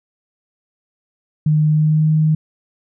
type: tone with pitch glide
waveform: sine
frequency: 153 to 155.67 Hz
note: D#3 to D#3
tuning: -29 to +1 cents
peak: -11 dBFS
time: 1.46-2.35 s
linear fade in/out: 5 ms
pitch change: +30 cents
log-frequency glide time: 1.68-2.08 s
effects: none